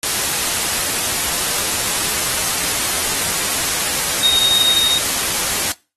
sine tone in noise, 3729 Hz, A#7, in tune, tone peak -12 dBFS, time 4.23-4.98 s, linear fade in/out 2 ms, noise white, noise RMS -19 dBFS, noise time 0.03-5.72 s, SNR +4 dB, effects noise-tail reverb RT60 0.3 s tail -22 dB re dry + AAC 32 kbps

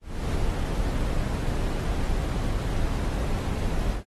brown noise with ADSR envelope, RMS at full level -24 dBFS, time 0.01-4.04 s, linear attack 340 ms, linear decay 8 ms, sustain -2 dB, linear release 110 ms, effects AAC 32 kbps

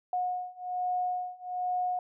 sine beating tone pair, 725 / 726.2 Hz, F#5 / F#5, -35 / -33 cents, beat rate 1.2 Hz, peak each -33 / -32 dBFS, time 0.13-1.99 s, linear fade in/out 2 ms, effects none

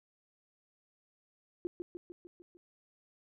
sine tone with echo, 349.2 Hz, F4, in tune, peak -31 dBFS, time 1.65-1.67 s, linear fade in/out 0 ms, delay 150 ms, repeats 6, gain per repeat -4 dB, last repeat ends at 2.57 s, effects none

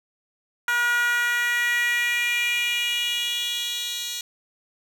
10% pulse tone with high-pass filter sweep, 479.8 Hz, A#4, 50 cents sharp, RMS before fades -24 dBFS, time 0.68-4.21 s, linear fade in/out 2 ms, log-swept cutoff 1300 to 4300 Hz, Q 4.1, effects none

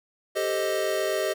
square chord, A half-diminished seventh, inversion third, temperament equal, 392 / 440 / 523.3 / 622.3 Hz, G4 / A4 / C5 / Eb5, 0 / 0 / 0 / 0 cents, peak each -30 / -34 / -33 / -28 dBFS, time 0.35-1.34 s, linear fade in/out 20 ms, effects none

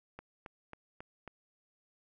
click train, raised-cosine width 0.5 ms, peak -30 dBFS, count 5, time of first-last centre 0.19-1.277 s, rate 3.68 Hz, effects none

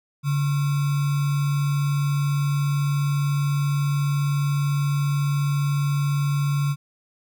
sine tone with sample-and-hold, 142.9 Hz, D3, 47 cents flat, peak -19 dBFS, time 0.23-6.76 s, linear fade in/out 50 ms, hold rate 1225 Hz, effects none

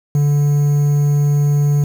triangle tone with quantisation, 145.1 Hz, D3, 21 cents flat, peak -9 dBFS, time 0.15-1.84 s, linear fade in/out 2 ms, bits 6, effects none

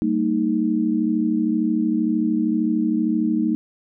sine chord, Eb major, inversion first, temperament equal with one note detuned, 196 / 229.1 / 311.1 Hz, G3 / Bb3 / Eb4, 0 / -30 / 0 cents, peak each -25 / -21 / -21 dBFS, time 0.02-3.55 s, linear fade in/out 0 ms, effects none

